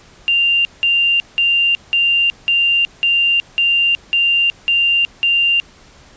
sine tone bursts, 2786 Hz, F7, 5 cents flat, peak -11 dBFS, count 10, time 0.28-5.6 s, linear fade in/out 0 ms, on 370 ms, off 180 ms, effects pink hiss -45 dBFS RMS until 6.16 s + resampled to 16000 Hz

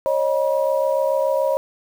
sine tone cluster, 545 / 612 / 965 Hz, C#5 / D#5 / B5, -29 / -29 / -40 cents, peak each -19 / -21 / -26 dBFS, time 0.06-1.57 s, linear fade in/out 0 ms, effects 7-bit

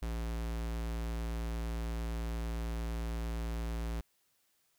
square tone, 56.8 Hz, A#1, 44 cents flat, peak -35 dBFS, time 0.02-4.01 s, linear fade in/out 5 ms, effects white hiss -74 dBFS RMS until 4.78 s

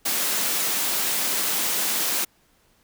white high-pass noise, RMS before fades -24 dBFS, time 0.05-2.25 s, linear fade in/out 10 ms, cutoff 170 Hz, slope 24 dB/octave, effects pink hiss -62 dBFS RMS until 2.83 s

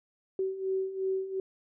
sine beating tone pair, 379.3 / 382.1 Hz, F#4 / G4, +43 / -44 cents, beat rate 2.8 Hz, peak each -35 / -30 dBFS, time 0.39-1.4 s, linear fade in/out 2 ms, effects none

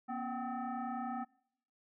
sine tone with frequency modulation, 269.8 Hz, C#4, 47 cents flat, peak -36 dBFS, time 0.08-1.25 s, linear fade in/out 20 ms, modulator 509 Hz, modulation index 1.9, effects noise-tail reverb RT60 0.8 s tail -26 dB re dry

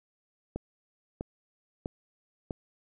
click train, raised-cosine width 2 ms, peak -20 dBFS, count 4, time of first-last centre 0.56-2.508 s, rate 1.54 Hz, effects none

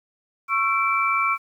sine tone cluster, 1104 / 1340 / 2326 Hz, C#6 / E6 / D7, -7 / +28 / -17 cents, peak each -23 dBFS, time 0.48-1.38 s, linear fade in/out 50 ms, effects 9-bit

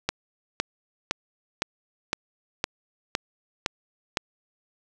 click train, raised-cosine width 0.2 ms, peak -6 dBFS, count 9, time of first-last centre 0.09-4.172 s, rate 1.96 Hz, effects none

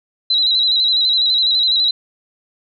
sine tone with vibrato, 3951 Hz, B7, in tune, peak -12 dBFS, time 0.3-1.91 s, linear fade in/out 5 ms, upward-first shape square, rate 12 Hz, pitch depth 43 cents each way, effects none

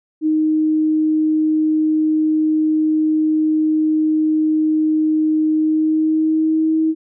sine tone with pitch glide, 311.1 to 317.8 Hz, D#4 to D#4, 0 to +37 cents, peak -13 dBFS, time 0.21-6.95 s, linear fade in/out 50 ms, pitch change +37 cents, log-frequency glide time 5.52-6.8 s, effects none

